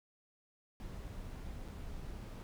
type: noise with dropouts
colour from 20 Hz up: brown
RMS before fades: -45 dBFS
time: 0.8-2.43 s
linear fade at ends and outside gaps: 0 ms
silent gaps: 1.678-1.685 s
effects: none